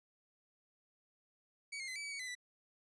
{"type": "tone with pitch steps", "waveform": "sawtooth", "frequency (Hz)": [2266, 2134, 2042, 2301, 2283, 2242, 2023, 1973], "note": ["C#7", "C7", "C7", "D7", "D7", "C#7", "B6", "B6"], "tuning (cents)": [37, 34, -43, -36, -50, 19, 41, -2], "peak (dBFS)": -38, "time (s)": [1.72, 2.352], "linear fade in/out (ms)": 10, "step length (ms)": 79, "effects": ["resampled to 22050 Hz"]}